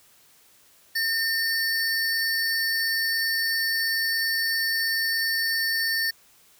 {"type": "tone pair together", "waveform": "square", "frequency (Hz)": [1812, 4495], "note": ["A#6", "C#8"], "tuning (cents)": [-50, 23], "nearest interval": "octave + major third", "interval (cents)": 1573, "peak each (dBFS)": [-25, -28], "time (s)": [0.95, 6.11], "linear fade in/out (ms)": 10, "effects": ["white hiss -57 dBFS RMS until 6.59 s"]}